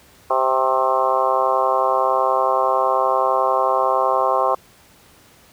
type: harmonic tone with a mistuned harmonic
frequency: 130.81 Hz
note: C3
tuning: in tune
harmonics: 3 / 4 / 5 / 6 / 7 / 8 / 9 / 10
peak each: -27 / -22 / -23 / -22 / -26 / -20 / -28 / -30 dBFS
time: 0.3-4.55 s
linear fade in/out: 5 ms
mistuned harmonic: 8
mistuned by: +31 cents
effects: pink hiss -50 dBFS RMS until 5.52 s + high-pass 60 Hz 12 dB/octave